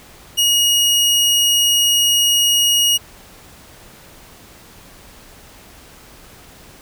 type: tone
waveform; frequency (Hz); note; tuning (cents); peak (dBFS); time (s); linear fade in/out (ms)
sawtooth; 2880; F#7; -47; -9; 0.37-2.98; 20
effects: pink hiss -43 dBFS RMS until 6.81 s